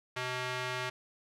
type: tone with band-pass filter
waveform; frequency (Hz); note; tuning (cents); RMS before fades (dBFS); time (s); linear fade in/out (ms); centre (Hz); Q
square; 126.5; B2; +42; -36; 0.16-0.9; 10; 2100; 0.79
effects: none